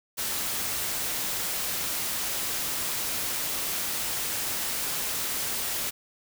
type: noise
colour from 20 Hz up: white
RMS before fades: -30 dBFS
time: 0.17-5.91 s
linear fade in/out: 20 ms
effects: none